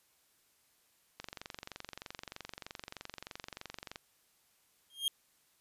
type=click train; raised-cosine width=0.2 ms; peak=-25 dBFS; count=65; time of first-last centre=1.2-3.959 s; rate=23.2 Hz
type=tone with exponential growth; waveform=45% pulse; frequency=3221 Hz; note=G7; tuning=46 cents sharp; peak=-26 dBFS; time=4.9-5.08 s; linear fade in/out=1 ms; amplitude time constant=39 ms
effects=white hiss -71 dBFS RMS until 5.6 s + resampled to 32000 Hz